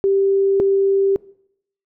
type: tone pair in turn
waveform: sine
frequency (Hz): 392 / 392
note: G4 / G4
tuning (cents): 0 / 0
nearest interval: unison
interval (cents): 0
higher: neither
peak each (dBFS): -13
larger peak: neither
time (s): 0.04-0.6 / 0.6-1.16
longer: neither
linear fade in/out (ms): 0
effects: noise-tail reverb RT60 0.7 s tail -21 dB re dry